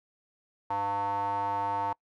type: tone with band-pass filter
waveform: square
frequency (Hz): 100.3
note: G2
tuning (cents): +40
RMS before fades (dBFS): -30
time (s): 0.7-1.93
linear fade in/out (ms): 5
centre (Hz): 900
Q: 7.6
effects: noise-tail reverb RT60 0.1 s tail -25 dB re dry